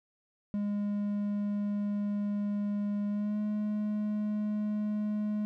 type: tone with pitch glide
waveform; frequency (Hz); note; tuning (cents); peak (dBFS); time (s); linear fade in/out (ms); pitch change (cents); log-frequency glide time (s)
triangle; 205.1 to 210.4; G#3 to G#3; -21 to +23; -27; 0.54-5.45; 0; +44; 3.08-3.39
effects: none